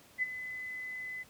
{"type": "tone with ADSR envelope", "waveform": "sine", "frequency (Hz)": 2014, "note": "B6", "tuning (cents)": 33, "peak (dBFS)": -26, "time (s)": [0.18, 1.24], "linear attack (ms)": 44, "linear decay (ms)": 23, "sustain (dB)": -12, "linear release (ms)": 24, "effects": ["pink hiss -59 dBFS RMS until 1.29 s", "high-pass 80 Hz 12 dB/octave"]}